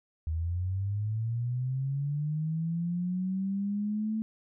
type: linear sweep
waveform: sine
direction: up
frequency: 77.78 to 221.2 Hz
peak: -28 dBFS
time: 0.27-4.22 s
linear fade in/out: 0 ms
effects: none